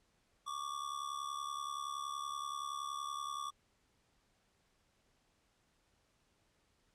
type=ring-modulated tone; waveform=square; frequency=1150 Hz; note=D6; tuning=37 cents flat; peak=-37 dBFS; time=0.46-3.51 s; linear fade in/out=20 ms; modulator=35.3 Hz; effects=pink hiss -75 dBFS RMS until 6.94 s + low-pass 9000 Hz 12 dB/octave